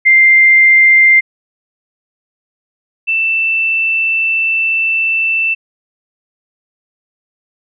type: tone pair in turn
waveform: sine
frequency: 2095 / 2663 Hz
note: C7 / E7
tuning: +2 / +17 cents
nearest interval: major third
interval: 415 cents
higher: second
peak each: -4 / -11 dBFS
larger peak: first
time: 0.05-1.21 / 3.07-5.55 s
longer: second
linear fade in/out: 20 ms
effects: none